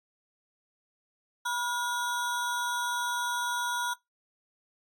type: ring-modulated tone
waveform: square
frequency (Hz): 1201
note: D6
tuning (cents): +38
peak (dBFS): -26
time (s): 1.45-3.94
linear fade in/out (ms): 10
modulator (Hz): 230
effects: noise-tail reverb RT60 0.2 s tail -25 dB re dry + AAC 64 kbps